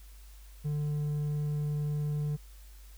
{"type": "tone with hard clipping", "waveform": "sine", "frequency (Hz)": 148.2, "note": "D3", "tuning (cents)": 16, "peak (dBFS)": -30, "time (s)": [0.64, 2.37], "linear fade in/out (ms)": 20, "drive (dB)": 3, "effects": ["added 50 Hz sine -48 dBFS peak until 2.97 s", "white hiss -60 dBFS RMS until 2.97 s"]}